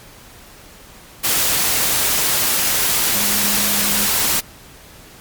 sine tone in noise, 204.6 Hz, G#3, 26 cents flat, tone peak -27 dBFS, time 3.14-4.07 s, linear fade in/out 20 ms, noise white, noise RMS -17 dBFS, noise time 1.23-4.41 s, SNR -13 dB, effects pink hiss -42 dBFS RMS until 5.2 s + MP3 96 kbps

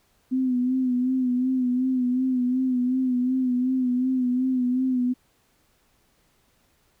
sine tone with vibrato, 253.8 Hz, B3, 47 cents sharp, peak -20 dBFS, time 0.31-5.14 s, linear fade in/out 20 ms, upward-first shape sine, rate 2.7 Hz, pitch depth 50 cents each way, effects pink hiss -65 dBFS RMS until 7 s

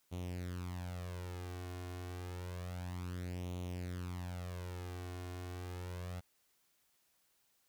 sawtooth tone with flanger, 89.5 Hz, F2, 43 cents sharp, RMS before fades -43 dBFS, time 0.11-6.21 s, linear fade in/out 20 ms, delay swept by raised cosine 0.3 to 2.8 ms, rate 0.29 Hz, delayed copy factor +0.7, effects white hiss -75 dBFS RMS until 7.68 s

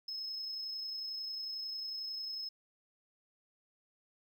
sine tone with amplitude modulation, 5180 Hz, E8, 31 cents flat, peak -35 dBFS, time 0.08-2.49 s, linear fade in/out 5 ms, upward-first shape sine, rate 31.1 Hz, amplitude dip 35%, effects tanh soft clip ceiling -35 dBFS + 12-bit

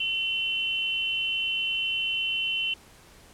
sine tone pair together, 2726 / 3054 Hz, F7 / G7, -43 / -46 cents, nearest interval major second, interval 197 cents, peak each -28 dBFS, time 0-2.74 s, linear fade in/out 5 ms, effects pink hiss -53 dBFS RMS until 3.33 s + low-pass 12000 Hz 12 dB/octave

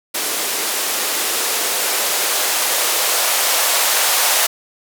violet noise with band-pass filter sweep, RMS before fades -18 dBFS, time 0.14-4.47 s, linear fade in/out 10 ms, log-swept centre 340 to 690 Hz, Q 1.5, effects none

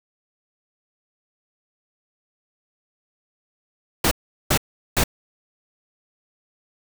pink noise bursts, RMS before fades -18 dBFS, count 3, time 4.04-5.039 s, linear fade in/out 5 ms, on 73 ms, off 390 ms, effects none

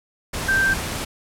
sine tone in noise, 1568 Hz, G6, in tune, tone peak -16 dBFS, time 0.48-0.74 s, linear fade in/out 10 ms, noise pink, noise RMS -27 dBFS, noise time 0.33-1.05 s, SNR +8 dB, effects low-pass 12000 Hz 12 dB/octave

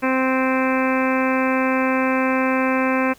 harmonic tone, 260.9 Hz, C4, 5 cents flat, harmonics 1 / 2 / 3 / 4 / 5 / 6 / 7 / 8 / 9 / 10, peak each -20 / -23 / -29 / -25 / -31 / -28 / -32 / -32 / -30 / -31 dBFS, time 0.02-3.14 s, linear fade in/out 20 ms, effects pink hiss -50 dBFS RMS until 3.18 s

